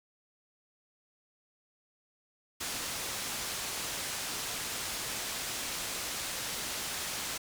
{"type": "low-pass noise", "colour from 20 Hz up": "white", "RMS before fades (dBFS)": -37, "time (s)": [2.6, 7.38], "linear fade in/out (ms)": 10, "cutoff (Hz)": 8700, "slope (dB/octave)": 12, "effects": []}